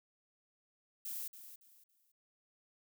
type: noise with echo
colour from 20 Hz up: violet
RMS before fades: -42 dBFS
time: 1.05-1.28 s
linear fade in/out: 5 ms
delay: 280 ms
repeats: 3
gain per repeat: -11 dB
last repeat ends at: 2.12 s
effects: none